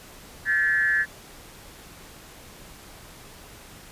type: tone with frequency modulation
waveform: sine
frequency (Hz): 1728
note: A6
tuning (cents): -32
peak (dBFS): -19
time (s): 0.45-1.06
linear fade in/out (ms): 50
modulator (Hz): 163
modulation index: 0.84
effects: pink hiss -46 dBFS RMS until 3.91 s + resampled to 32000 Hz